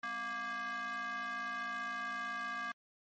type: ring-modulated tone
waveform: square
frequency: 228.7 Hz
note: A#3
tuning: 33 cents flat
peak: -35 dBFS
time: 0.03-2.72 s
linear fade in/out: 5 ms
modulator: 1400 Hz
effects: low-pass 5000 Hz 12 dB/octave + MP3 32 kbps